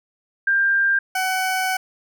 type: tone pair in turn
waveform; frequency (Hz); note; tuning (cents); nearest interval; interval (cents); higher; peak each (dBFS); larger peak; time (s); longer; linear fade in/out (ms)
sine / 20% pulse; 1592 / 751.3; G6 / F#5; +26 / +26; octave + minor second; 1300; first; -15; neither; 0.47-0.99 / 1.15-1.77; second; 5
effects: none